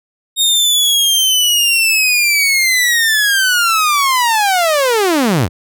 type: linear sweep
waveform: sawtooth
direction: down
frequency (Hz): 3729 to 69.6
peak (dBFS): -7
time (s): 0.36-5.49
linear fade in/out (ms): 50
effects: none